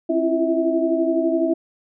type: tone cluster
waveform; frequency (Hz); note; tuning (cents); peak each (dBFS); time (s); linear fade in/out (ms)
sine; 268.7 / 331.2 / 343.1 / 650; C4 / E4 / F4 / E5; +46 / +8 / -31 / -24; -25 / -20 / -25 / -22; 0.09-1.54; 10
effects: none